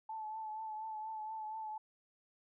sine tone with vibrato, 871 Hz, A5, 18 cents flat, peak -40 dBFS, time 0.09-1.78 s, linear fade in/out 5 ms, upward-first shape triangle, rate 4.2 Hz, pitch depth 36 cents each way, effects none

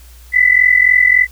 sine tone pair together, 1975.5 / 2019 Hz, B6 / B6, 0 / +38 cents, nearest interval unison, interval 38 cents, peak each -10 dBFS, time 0.32-1.27 s, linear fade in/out 50 ms, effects added 60 Hz sine -37 dBFS peak until 1.31 s + white hiss -46 dBFS RMS until 1.31 s

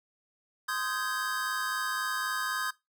square chord, Ab major seventh, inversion first, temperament just, 1038.3 / 1245.9 / 1557.4 / 1661.2 Hz, C6 / Eb6 / G6 / Ab6, -14 / +2 / -12 / 0 cents, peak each -38 / -36 / -36 / -36 dBFS, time 0.68-2.71 s, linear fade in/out 10 ms, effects noise-tail reverb RT60 0.2 s tail -20 dB re dry

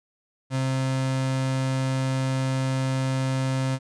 35% pulse tone, 132.1 Hz, C3, 17 cents sharp, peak -21 dBFS, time 0.5-3.79 s, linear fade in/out 50 ms, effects resampled to 22050 Hz

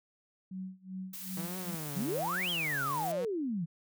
sine tone with tremolo, 187.5 Hz, F#3, 23 cents sharp, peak -36 dBFS, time 0.51-1.75 s, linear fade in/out 5 ms, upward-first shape sine, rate 2.6 Hz, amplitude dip 95%
blue noise, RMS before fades -43 dBFS, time 1.13-3.12 s, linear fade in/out 5 ms
sawtooth tone with vibrato, 159.4 Hz, D#3, 42 cents sharp, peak -35 dBFS, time 1.37-3.25 s, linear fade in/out 2 ms, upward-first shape triangle, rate 1.2 Hz, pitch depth 290 cents each way
sine exponential two-way sweep, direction up then down, 155.56 to 3322 to 155.56 Hz, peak -31 dBFS, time 1.95-3.66 s, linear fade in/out 20 ms, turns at 2.5 s
effects none

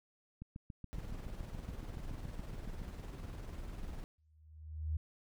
click train, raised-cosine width 5 ms, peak -33 dBFS, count 18, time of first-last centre 0.42-2.818 s, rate 7.09 Hz
brown noise with tremolo, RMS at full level -43 dBFS, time 0.93-4.04 s, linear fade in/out 0 ms, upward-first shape square, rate 20 Hz, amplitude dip 35%
sine tone with exponential growth, 77.78 Hz, D#2, in tune, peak -31 dBFS, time 4.18-4.97 s, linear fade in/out 5 ms, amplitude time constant 170 ms
effects none

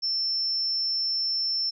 sine tone, 5360 Hz, E8, 28 cents sharp, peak -24 dBFS, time 0.02-1.71 s, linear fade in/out 20 ms, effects none

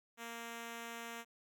5% pulse tone, 232.3 Hz, A#3, 6 cents flat, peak -33 dBFS, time 0.17-1.25 s, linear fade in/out 50 ms, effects none

